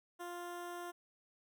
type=tone with notch filter; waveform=15% pulse; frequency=350 Hz; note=F4; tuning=4 cents sharp; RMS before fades=-45 dBFS; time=0.19-0.92 s; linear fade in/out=20 ms; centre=4400 Hz; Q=1.2; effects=none